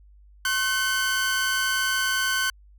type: tone pair together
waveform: sawtooth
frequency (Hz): 1075.5 / 1521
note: C6 / F#6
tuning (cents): +47 / +47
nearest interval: tritone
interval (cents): 600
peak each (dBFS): -27 / -19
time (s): 0.45-2.5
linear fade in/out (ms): 2
effects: added 50 Hz sine -49 dBFS peak until 2.78 s